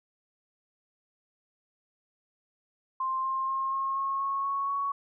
sine tone with pitch steps, 1051 / 1060.1 / 1069.4 / 1078.7 / 1088.1 / 1097.5 / 1107.1 / 1116.7 Hz, C6 / C6 / C6 / C#6 / C#6 / C#6 / C#6 / C#6, +7 / +22 / +37 / -48 / -33 / -18 / -3 / +12 cents, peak -27 dBFS, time 3-4.92 s, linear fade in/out 5 ms, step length 240 ms, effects none

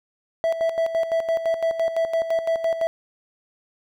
triangle tone with tremolo, 658 Hz, E5, 3 cents flat, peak -16 dBFS, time 0.44-2.87 s, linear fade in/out 0 ms, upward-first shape square, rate 5.9 Hz, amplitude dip 65%, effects none

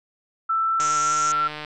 sine tone with pitch glide, 1328 to 1353.6 Hz, E6 to E6, +12 to +45 cents, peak -19 dBFS, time 0.49-1.48 s, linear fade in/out 10 ms, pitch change +33 cents, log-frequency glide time 0.65-1.1 s
pink band-pass noise, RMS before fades -31 dBFS, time 0.8-1.32 s, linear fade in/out 2 ms, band 5600 to 7400 Hz, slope 96 dB/octave
click train, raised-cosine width 0.3 ms, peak -17 dBFS, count 129, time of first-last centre 0.8-1.648 s, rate 151 Hz
effects none

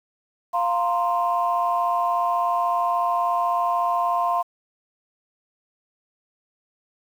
sine chord, F suspended fourth, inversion none, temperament just, 698.5 / 931.3 / 1047.7 Hz, F5 / Bb5 / C6, 0 / -2 / +2 cents, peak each -22 / -27 / -22 dBFS, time 0.53-4.43 s, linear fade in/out 20 ms, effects tanh soft clip ceiling -11 dBFS + 8-bit

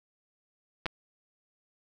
clicks, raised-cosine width 0.3 ms, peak -15 dBFS, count 2, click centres 0.858 / 0.864 s, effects none

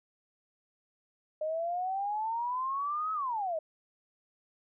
sine exponential two-way sweep, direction up then down, 611 to 1295 to 611 Hz, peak -30 dBFS, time 1.41-3.59 s, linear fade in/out 5 ms, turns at 3.13 s, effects none

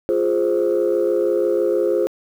sine chord, F minor, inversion none, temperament equal, 349.2 / 415.3 / 523.3 Hz, F4 / Ab4 / C5, 0 / 0 / 0 cents, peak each -19 dBFS, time 0.09-2.07 s, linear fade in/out 0 ms, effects tanh soft clip ceiling -10 dBFS + 8-bit

